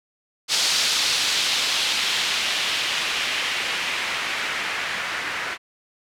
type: noise with low-pass filter sweep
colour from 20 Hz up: blue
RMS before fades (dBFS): -24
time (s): 0.48-5.58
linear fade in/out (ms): 50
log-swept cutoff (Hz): 4600 to 1800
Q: 1.4
effects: none